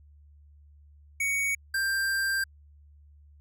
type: tone pair in turn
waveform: square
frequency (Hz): 2237 / 1581.8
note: C#7 / G6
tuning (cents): +15 / +15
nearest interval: tritone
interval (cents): 600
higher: first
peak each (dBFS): -26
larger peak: neither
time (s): 1.2-1.55 / 1.74-2.44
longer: second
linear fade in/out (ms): 5
effects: added 73 Hz sine -52 dBFS peak until 3.4 s